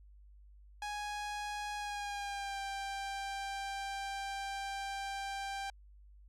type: tone with pitch glide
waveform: sawtooth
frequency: 830.6 to 788.5 Hz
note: G#5 to G5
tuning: 0 to +10 cents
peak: -34 dBFS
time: 0.82-5.7 s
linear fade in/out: 2 ms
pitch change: -90 cents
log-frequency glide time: 1.76-2.6 s
effects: added 50 Hz sine -55 dBFS peak until 6.28 s + low-pass 8000 Hz 12 dB/octave